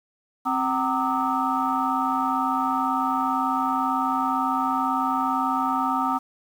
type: tone cluster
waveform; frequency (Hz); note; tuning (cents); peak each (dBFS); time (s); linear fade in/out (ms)
sine; 263.5 / 762 / 920 / 1191 / 1291; C4 / G5 / A#5 / D6 / E6; +12 / -49 / -23 / +24 / -37; -27; 0.45-6.19; 20
effects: tanh soft clip ceiling -11 dBFS + 8-bit